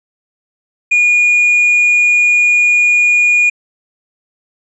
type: tone with hard clipping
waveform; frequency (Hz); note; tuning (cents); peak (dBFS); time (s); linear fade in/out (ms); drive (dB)
sine; 2440; D#7; -34; -8; 0.91-3.5; 10; 2
effects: resampled to 24000 Hz